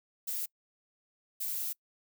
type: noise bursts at uneven times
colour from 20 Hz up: violet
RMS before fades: -35 dBFS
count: 2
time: 0.27-0.46 / 1.4-1.73 s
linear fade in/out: 10 ms
effects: noise-tail reverb RT60 0.1 s tail -25 dB re dry